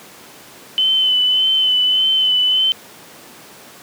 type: tone with vibrato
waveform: sine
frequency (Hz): 3035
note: F#7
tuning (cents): +43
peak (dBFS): -12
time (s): 0.78-2.72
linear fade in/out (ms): 0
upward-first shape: sine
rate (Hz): 1.7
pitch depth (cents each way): 26
effects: pink hiss -40 dBFS RMS until 3.82 s + high-pass 200 Hz 12 dB/octave